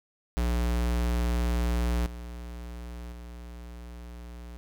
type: tone with level steps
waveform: square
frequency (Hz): 59.5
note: A#1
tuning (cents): +36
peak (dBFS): -25 / -38 / -41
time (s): 0.37-4.57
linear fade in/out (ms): 0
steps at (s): 2.06 / 3.12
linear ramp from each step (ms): 2
effects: none